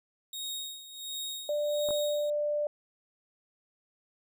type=tone with tremolo; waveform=sawtooth; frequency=3749 Hz; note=A#7; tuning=9 cents sharp; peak=-31 dBFS; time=0.33-2.3 s; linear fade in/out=2 ms; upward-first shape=sine; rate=1.4 Hz; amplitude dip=75%
type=tone; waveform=sine; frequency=592 Hz; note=D5; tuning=14 cents sharp; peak=-27 dBFS; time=1.49-2.67 s; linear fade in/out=2 ms
type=clicks; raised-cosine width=1 ms; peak=-26 dBFS; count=2; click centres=1.888 / 1.907 s
effects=none